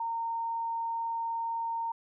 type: tone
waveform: sine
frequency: 919 Hz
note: A#5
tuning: 25 cents flat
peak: -30 dBFS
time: 0-1.92 s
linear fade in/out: 5 ms
effects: none